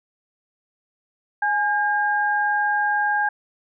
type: tone pair together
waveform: sine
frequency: 833.5 / 1612 Hz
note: G#5 / G6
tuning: +6 / +48 cents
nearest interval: major seventh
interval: 1142 cents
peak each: -21 dBFS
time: 1.42-3.29 s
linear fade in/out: 5 ms
effects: none